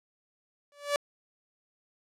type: tone with exponential growth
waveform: sawtooth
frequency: 577 Hz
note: D5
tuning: 31 cents flat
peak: -18 dBFS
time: 0.72-0.96 s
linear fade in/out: 1 ms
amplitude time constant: 51 ms
effects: low-pass 10000 Hz 12 dB/octave